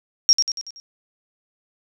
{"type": "tone with echo", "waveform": "sine", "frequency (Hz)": 5588, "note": "F8", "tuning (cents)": 0, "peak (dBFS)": -9, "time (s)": [0.29, 0.33], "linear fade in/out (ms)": 0, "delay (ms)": 94, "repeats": 5, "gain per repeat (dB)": -6, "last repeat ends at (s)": 0.8, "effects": []}